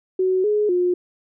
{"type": "tone with pitch steps", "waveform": "sine", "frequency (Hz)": [373.1, 419.9, 357.6], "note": ["F#4", "G#4", "F4"], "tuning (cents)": [14, 19, 41], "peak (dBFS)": -16, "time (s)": [0.19, 0.94], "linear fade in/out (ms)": 5, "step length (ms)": 250, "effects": []}